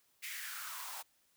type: noise with high-pass filter sweep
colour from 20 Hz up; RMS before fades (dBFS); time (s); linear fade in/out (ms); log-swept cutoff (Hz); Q
white; -44; 0.22-1.03; 20; 2200 to 780; 5
effects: white hiss -73 dBFS RMS until 1.36 s